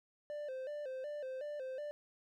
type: tone with vibrato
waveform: triangle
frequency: 554.4 Hz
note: C#5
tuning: in tune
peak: -38 dBFS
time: 0.3-1.91 s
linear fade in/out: 0 ms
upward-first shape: square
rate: 2.7 Hz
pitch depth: 110 cents each way
effects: none